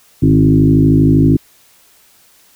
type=tone with frequency modulation; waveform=sine; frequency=207.7 Hz; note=G#3; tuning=in tune; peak=-6 dBFS; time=0.22-1.37 s; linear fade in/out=10 ms; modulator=52.7 Hz; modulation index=2.3; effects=white hiss -49 dBFS RMS until 2.55 s